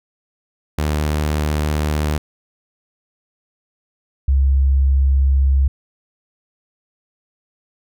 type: tone pair in turn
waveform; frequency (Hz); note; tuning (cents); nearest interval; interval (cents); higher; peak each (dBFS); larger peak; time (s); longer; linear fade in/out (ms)
sawtooth / sine; 75.5 / 67.74; D2 / C#2; +48 / -39; major second; 187; first; -13 / -11; second; 0.78-2.18 / 4.28-5.68; neither; 5
effects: none